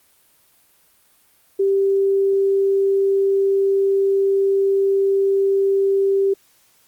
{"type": "tone", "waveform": "sine", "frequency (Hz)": 392, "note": "G4", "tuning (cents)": 0, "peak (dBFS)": -14, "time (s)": [1.59, 6.34], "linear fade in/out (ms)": 10, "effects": ["white hiss -57 dBFS RMS until 6.87 s", "Opus 32 kbps"]}